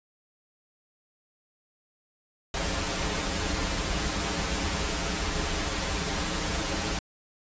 pink noise with comb filter, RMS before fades -29 dBFS, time 2.54-6.99 s, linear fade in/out 2 ms, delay 8.2 ms, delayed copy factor -0.8, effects resampled to 16000 Hz

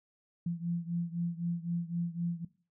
sine beating tone pair, 169.9 / 173.8 Hz, F3 / F3, -47 / -8 cents, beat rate 3.9 Hz, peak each -34 / -36 dBFS, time 0.46-2.45 s, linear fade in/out 5 ms, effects noise-tail reverb RT60 0.4 s tail -19 dB re dry

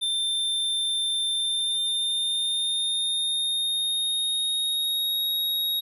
square tone with pitch glide, 3576 to 3776 Hz, A7 to A#7, +27 to +22 cents, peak -24 dBFS, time 0.01-5.81 s, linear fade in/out 20 ms, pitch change +95 cents, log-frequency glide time 1.33-5.29 s, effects none

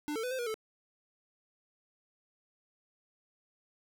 square tone with pitch steps, 297.9 / 446.7 / 499.5 / 520 / 479.3 / 437.3 Hz, D4 / A4 / B4 / C5 / A#4 / A4, +25 / +26 / +20 / -11 / +48 / -11 cents, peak -34 dBFS, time 0.08-0.542 s, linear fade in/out 0 ms, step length 77 ms, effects none

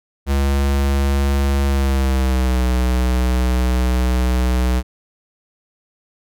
square tone with pitch glide, 69.3 to 62.46 Hz, C#2 to B1, 0 to +20 cents, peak -15 dBFS, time 0.26-4.83 s, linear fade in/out 50 ms, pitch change -180 cents, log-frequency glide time 1.65-2.65 s, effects none

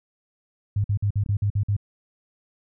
sine tone bursts, 102 Hz, G#2, 31 cents flat, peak -19 dBFS, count 8, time 0.76-1.766 s, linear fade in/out 5 ms, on 82 ms, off 50 ms
clicks, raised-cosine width 5 ms, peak -21 / -27 / -31 dBFS, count 3, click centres 1.262 / 1.298 / 1.432 s
effects none

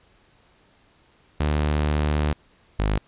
sawtooth tone pair in turn, 75 / 51.31 Hz, D2 / G#1, +37 / -20 cents, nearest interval perfect fifth, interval 657 cents, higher first, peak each -16 / -16 dBFS, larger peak neither, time 1.4-2.33 / 2.79-2.98 s, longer first, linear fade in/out 5 ms, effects pink hiss -59 dBFS RMS until 3.07 s + resampled to 8000 Hz

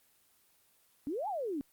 sine exponential two-way sweep, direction up then down, 263.2 to 880 to 263.2 Hz, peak -33 dBFS, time 1.07-1.61 s, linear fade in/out 0 ms, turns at 1.28 s, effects white hiss -68 dBFS RMS until 1.72 s + Opus 24 kbps

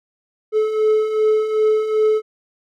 triangle beating tone pair, 430 / 432.6 Hz, A4 / A4, -40 / -29 cents, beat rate 2.6 Hz, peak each -20 / -13 dBFS, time 0.52-2.22 s, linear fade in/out 50 ms, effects none

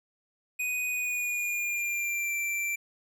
square tone with pitch glide, 2489 to 2349 Hz, D#7 to D7, 0 to 0 cents, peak -29 dBFS, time 0.59-2.76 s, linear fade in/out 10 ms, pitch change -100 cents, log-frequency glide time 0.87-2.34 s, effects 11-bit

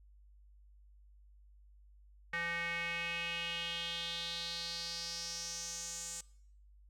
square tone with band-pass filter sweep, 169.7 Hz, F3, 49 cents flat, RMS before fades -40 dBFS, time 2.33-6.21 s, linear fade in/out 5 ms, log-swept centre 1900 to 7500 Hz, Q 4.3, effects noise-tail reverb RT60 0.7 s tail -22 dB re dry + added 50 Hz sine -58 dBFS peak until 6.89 s

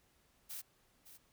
blue noise with echo, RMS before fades -45 dBFS, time 0.49-0.62 s, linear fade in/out 20 ms, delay 560 ms, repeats 1, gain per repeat -12 dB, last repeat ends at 1.18 s, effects pink hiss -72 dBFS RMS until 1.32 s

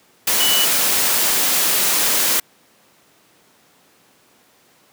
sine tone in noise, 2960 Hz, F#7, in tune, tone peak -17 dBFS, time 0.4-0.65 s, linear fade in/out 5 ms, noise white, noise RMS -17 dBFS, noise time 0.27-2.4 s, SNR -3 dB, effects pink hiss -54 dBFS RMS until 4.92 s + high-pass 200 Hz 12 dB/octave

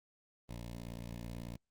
15% pulse tone with notch filter, 58.27 Hz, A#1, in tune, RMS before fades -44 dBFS, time 0.49-1.56 s, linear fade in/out 5 ms, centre 1400 Hz, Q 1.9, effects Opus 24 kbps

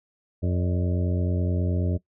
harmonic tone with a mistuned harmonic, 89.4 Hz, F2, 41 cents sharp, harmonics 1 / 2 / 3 / 4 / 5 / 6 / 7, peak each -23 / -29 / -33 / -35 / -37 / -39 / -40 dBFS, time 0.42-1.98 s, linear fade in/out 20 ms, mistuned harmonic 6, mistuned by +110 cents, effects noise-tail reverb RT60 0.1 s tail -18 dB re dry

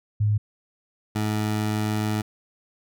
sine / 20% pulse tone pair in turn, 105.1 / 106.88 Hz, G#2 / A2, +21 / -50 cents, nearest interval unison, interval 29 cents, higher second, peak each -18 dBFS, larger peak neither, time 0.2-0.38 / 1.15-2.22 s, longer second, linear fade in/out 10 ms, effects none

